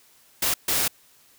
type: noise bursts at uneven times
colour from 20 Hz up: white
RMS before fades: -23 dBFS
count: 2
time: 0.42-0.54 / 0.68-0.88 s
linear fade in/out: 5 ms
effects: white hiss -57 dBFS RMS until 1.38 s